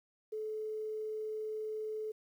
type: tone with quantisation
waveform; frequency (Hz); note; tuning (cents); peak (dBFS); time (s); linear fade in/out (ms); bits
sine; 432.6; A4; -29; -36; 0.32-2.12; 10; 11
effects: none